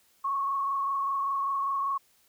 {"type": "tone with frequency modulation", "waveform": "sine", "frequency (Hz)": 1102, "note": "C#6", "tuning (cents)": -11, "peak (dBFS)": -26, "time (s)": [0.24, 1.98], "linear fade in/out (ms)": 10, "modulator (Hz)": 25.1, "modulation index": 1, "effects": ["white hiss -65 dBFS RMS until 2.28 s"]}